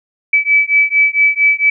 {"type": "beating tone pair", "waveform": "sine", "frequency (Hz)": [2297, 2301.4], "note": ["D7", "D7"], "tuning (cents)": [-39, -36], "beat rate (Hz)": 4.4, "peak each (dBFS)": -12, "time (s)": [0.33, 1.7], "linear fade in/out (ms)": 5, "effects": []}